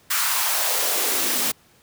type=noise with high-pass filter sweep; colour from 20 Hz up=white; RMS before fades=-22 dBFS; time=0.1-1.52 s; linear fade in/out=10 ms; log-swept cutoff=1400 to 200 Hz; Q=2.2; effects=pink hiss -56 dBFS RMS until 1.82 s + high-pass 60 Hz 12 dB/octave